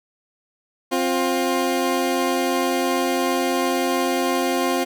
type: tone pair together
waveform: 20% pulse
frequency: 263.8 / 352.7 Hz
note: C4 / F4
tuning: +14 / +17 cents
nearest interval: perfect fourth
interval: 503 cents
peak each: -17 dBFS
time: 0.91-4.85 s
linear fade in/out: 20 ms
effects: none